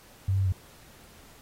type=tone with pitch steps; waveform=sine; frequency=96 / 96.8 / 96.2 / 92.1 Hz; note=G2 / G2 / G2 / F#2; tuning=-36 / -21 / -32 / -7 cents; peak=-22 dBFS; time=0.28-0.524 s; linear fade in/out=5 ms; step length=61 ms; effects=pink hiss -54 dBFS RMS until 1.41 s + AAC 48 kbps